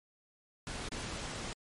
pink noise with dropouts, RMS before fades -40 dBFS, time 0.67-1.53 s, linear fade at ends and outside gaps 0 ms, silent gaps 0.886-0.919 s, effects low-pass 9000 Hz 12 dB/octave + MP3 48 kbps

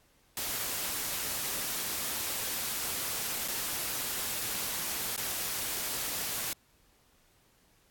white noise with dropouts, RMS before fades -34 dBFS, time 0.37-6.53 s, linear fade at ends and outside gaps 1 ms, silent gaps 3.479-3.483 / 5.163-5.177 s, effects pink hiss -66 dBFS RMS until 7.9 s + AAC 64 kbps

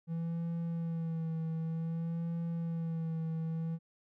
triangle tone with vibrato, 164.81 Hz, E3, in tune, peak -31 dBFS, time 0.07-3.79 s, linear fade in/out 50 ms, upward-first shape sine, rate 0.54 Hz, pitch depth 33 cents each way, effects none

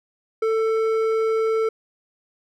sine tone with hard clipping, 444.3 Hz, A4, 17 cents sharp, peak -20 dBFS, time 0.42-1.69 s, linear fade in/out 5 ms, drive 8 dB, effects none

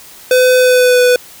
square tone with pitch glide, 506 to 495.6 Hz, B4 to B4, +42 to +6 cents, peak -7 dBFS, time 0.31-1.16 s, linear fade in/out 2 ms, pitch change -36 cents, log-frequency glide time 0.58-1.01 s, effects white hiss -37 dBFS RMS until 1.4 s

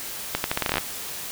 accelerating click train, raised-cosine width 0.3 ms, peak -6 dBFS, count 12, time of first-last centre 0.35-0.782 s, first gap 91 ms, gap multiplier 0.81, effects white hiss -34 dBFS RMS until 1.31 s

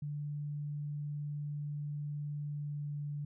sine tone with pitch glide, 146.83 to 145.98 Hz, D3 to D3, 0 to -10 cents, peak -36 dBFS, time 0.02-3.25 s, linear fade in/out 5 ms, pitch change -10 cents, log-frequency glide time 2.41-3.01 s, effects none

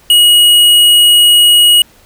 square tone, 2900 Hz, F#7, 35 cents flat, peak -4 dBFS, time 0.1-1.82 s, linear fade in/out 2 ms, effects pink hiss -45 dBFS RMS until 2.05 s

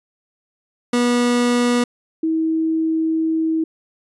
30% pulse / sine tone pair in turn, 242.6 / 321.3 Hz, B3 / E4, -31 / -44 cents, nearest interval perfect fourth, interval 487 cents, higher second, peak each -12 / -16 dBFS, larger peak first, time 0.93-1.84 / 2.23-3.64 s, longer second, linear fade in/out 5 ms, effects resampled to 24000 Hz

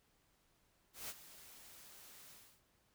white noise with ADSR envelope, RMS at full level -44 dBFS, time 0.93-2.62 s, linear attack 160 ms, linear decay 42 ms, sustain -14 dB, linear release 310 ms, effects pink hiss -75 dBFS RMS until 2.94 s

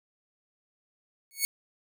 5% pulse tone with exponential growth, 2217 Hz, C#7, in tune, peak -11 dBFS, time 1.31-1.45 s, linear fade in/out 0 ms, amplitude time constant 30 ms, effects none

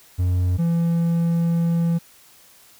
triangle tone pair in turn, 90.1 / 168.33 Hz, F#2 / E3, -45 / +37 cents, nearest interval major seventh, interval 1082 cents, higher second, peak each -15 dBFS, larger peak neither, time 0.18-0.58 / 0.58-1.99 s, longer second, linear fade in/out 20 ms, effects white hiss -51 dBFS RMS until 2.79 s

